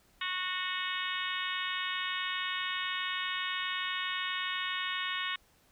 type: harmonic tone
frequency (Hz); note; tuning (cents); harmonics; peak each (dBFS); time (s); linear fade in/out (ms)
367.7; F#4; -11; 3 / 4 / 5 / 6 / 7 / 8 / 9 / 10; -39 / -42 / -38 / -40 / -44 / -39 / -45 / -41; 0.21-5.36; 5
effects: pink hiss -66 dBFS RMS until 5.71 s